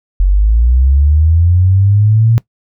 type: linear sweep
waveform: sine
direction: up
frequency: 44.31 to 116.54 Hz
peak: -6 dBFS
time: 0.2-2.38 s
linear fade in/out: 0 ms
effects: noise-tail reverb RT60 0.1 s tail -20 dB re dry